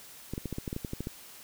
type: clicks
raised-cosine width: 3 ms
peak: -21 dBFS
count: 12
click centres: 0.336 / 0.379 / 0.457 / 0.527 / 0.584 / 0.678 / 0.729 / 0.764 / 0.848 / 0.934 / 1.006 / 1.071 s
effects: white hiss -50 dBFS RMS until 1.43 s